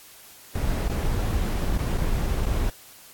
brown noise with dropouts, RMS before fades -24 dBFS, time 0.55-2.7 s, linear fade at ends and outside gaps 5 ms, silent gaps 0.883-0.895 / 1.779-1.786 / 1.977-1.981 / 2.457-2.464 s, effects white hiss -48 dBFS RMS until 3.13 s + AAC 64 kbps

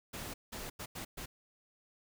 pink noise bursts at uneven times, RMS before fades -43 dBFS, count 5, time 0.13-0.34 / 0.52-0.7 / 0.79-0.86 / 0.95-1.05 / 1.17-1.26 s, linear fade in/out 10 ms, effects none

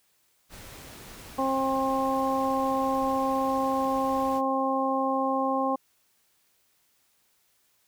pink noise, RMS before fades -45 dBFS, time 0.49-4.42 s, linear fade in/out 50 ms
harmonic tone, 266.8 Hz, C4, 34 cents sharp, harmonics 1 / 2 / 3 / 4, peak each -29 / -29 / -29 / -29 dBFS, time 1.38-5.76 s, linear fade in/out 10 ms
effects white hiss -68 dBFS RMS until 7.87 s

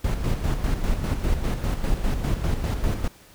brown noise with tremolo, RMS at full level -22 dBFS, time 0.04-3.08 s, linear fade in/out 5 ms, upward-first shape square, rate 5 Hz, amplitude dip 50%, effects pink hiss -51 dBFS RMS until 3.34 s

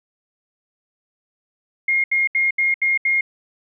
sine tone bursts, 2137 Hz, C7, 36 cents sharp, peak -15 dBFS, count 6, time 1.88-3.21 s, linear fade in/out 5 ms, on 160 ms, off 74 ms, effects none

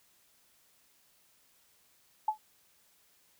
sine tone with exponential decay, 860 Hz, A5, 40 cents flat, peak -22 dBFS, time 2.28-2.38 s, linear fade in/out 5 ms, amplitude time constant 21 ms, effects white hiss -67 dBFS RMS until 3.39 s

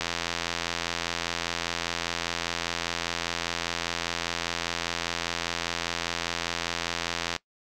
click train, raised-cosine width 0.2 ms, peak -10 dBFS, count 626, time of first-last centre 0.01-7.363 s, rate 85 Hz, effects noise-tail reverb RT60 0.1 s tail -21 dB re dry

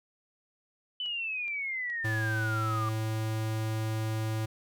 sine exponential sweep, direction down, 3021 to 1174.7 Hz, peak -31 dBFS, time 1-2.89 s, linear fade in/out 2 ms
click train, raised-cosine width 0.2 ms, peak -35 dBFS, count 7, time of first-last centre 1.06-3.581 s, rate 2.38 Hz
square tone, 110 Hz, A2, in tune, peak -30 dBFS, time 2.04-4.46 s, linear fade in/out 10 ms
effects none

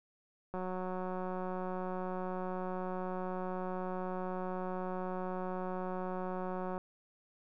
click train, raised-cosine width 1 ms, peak -26 dBFS, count 1149, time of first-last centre 0.54-6.779 s, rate 184 Hz, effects none

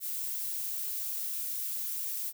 violet noise, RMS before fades -35 dBFS, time 0-2.33 s, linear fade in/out 50 ms, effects none

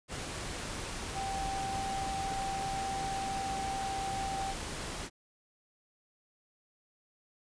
sine tone in noise, 780 Hz, G5, 9 cents flat, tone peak -34 dBFS, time 1.13-4.55 s, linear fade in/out 50 ms, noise pink, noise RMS -39 dBFS, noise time 0.08-5.1 s, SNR +2 dB, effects resampled to 22050 Hz

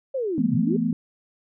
sine linear two-way sweep, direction down then up, 557 to 110 to 425.7 Hz, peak -23 dBFS, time 0.14-0.77 s, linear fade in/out 10 ms, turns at 0.55 s
sine chord, E suspended fourth, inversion none, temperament equal with one note detuned, 168.47 / 220 / 246.9 Hz, E3 / A3 / B3, +38 / 0 / 0 cents, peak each -27 / -24 / -24 dBFS, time 0.38-0.93 s, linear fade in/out 2 ms
effects none

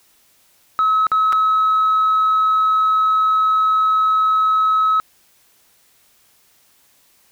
sine tone with dropouts, 1286 Hz, E6, 43 cents flat, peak -11 dBFS, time 0.79-5 s, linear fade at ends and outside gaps 0 ms, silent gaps 1.068-1.117 / 1.324-1.329 s, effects tanh soft clip ceiling -10 dBFS + white hiss -56 dBFS RMS until 7.31 s

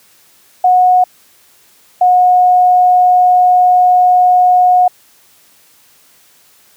sine tone pair in turn, 730 / 725.8 Hz, F#5 / F#5, -24 / -34 cents, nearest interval unison, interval 10 cents, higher first, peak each -5 dBFS, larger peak neither, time 0.64-1.04 / 2.01-4.88 s, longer second, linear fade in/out 5 ms, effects white hiss -48 dBFS RMS until 6.76 s + high-pass 80 Hz 12 dB/octave

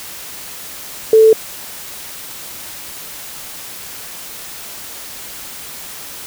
sine tone, 440.9 Hz, A4, 4 cents sharp, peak -4 dBFS, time 1.13-1.33 s, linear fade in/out 2 ms, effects white hiss -31 dBFS RMS until 6.26 s

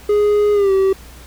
triangle tone with pitch glide, 415.3 to 385.3 Hz, G#4 to G4, 0 to -30 cents, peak -9 dBFS, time 0.09-0.93 s, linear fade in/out 5 ms, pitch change -130 cents, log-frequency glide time 0.53-0.72 s, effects added 60 Hz sine -39 dBFS peak until 1.26 s + pink hiss -42 dBFS RMS until 1.26 s

